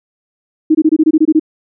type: tone bursts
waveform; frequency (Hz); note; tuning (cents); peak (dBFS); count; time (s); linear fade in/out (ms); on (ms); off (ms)
sine; 313.8; D#4; +15; -5; 10; 0.7-1.397; 10; 49; 23
effects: none